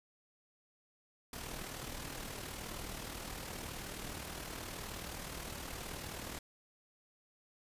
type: noise with amplitude modulation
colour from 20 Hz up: pink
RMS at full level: -42 dBFS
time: 1.33-6.39 s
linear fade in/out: 2 ms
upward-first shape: sine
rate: 39.1 Hz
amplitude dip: 50%
effects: resampled to 32000 Hz